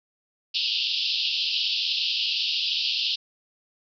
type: band-pass noise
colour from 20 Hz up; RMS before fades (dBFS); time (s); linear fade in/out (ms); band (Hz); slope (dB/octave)
pink; -26; 0.54-3.16; 10; 2700 to 5100; 96
effects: none